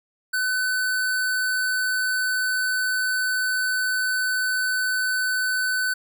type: tone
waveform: square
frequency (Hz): 1509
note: F#6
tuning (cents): +34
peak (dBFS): -22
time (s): 0.33-5.94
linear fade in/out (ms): 10
effects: none